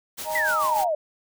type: noise with tremolo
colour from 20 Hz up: white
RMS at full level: -33 dBFS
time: 0.17-0.85 s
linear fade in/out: 20 ms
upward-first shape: sine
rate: 6.8 Hz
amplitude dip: 60%
type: chord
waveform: sine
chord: D# suspended fourth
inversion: none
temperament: just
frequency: 622.3 / 829.7 / 933.4 Hz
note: D#5 / G#5 / A#5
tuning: 0 / -2 / +2 cents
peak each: -29 / -34 / -29 dBFS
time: 0.24-0.9 s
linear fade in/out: 50 ms
type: exponential sweep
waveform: sine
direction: down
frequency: 2035 to 587.3 Hz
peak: -21 dBFS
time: 0.35-0.95 s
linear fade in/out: 5 ms
effects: none